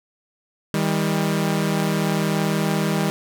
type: tone pair together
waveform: sawtooth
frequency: 158.9 / 199.45 Hz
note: D#3 / G3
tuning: +37 / +30 cents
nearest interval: major third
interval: 393 cents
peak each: -18 dBFS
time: 0.74-3.1 s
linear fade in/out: 0 ms
effects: none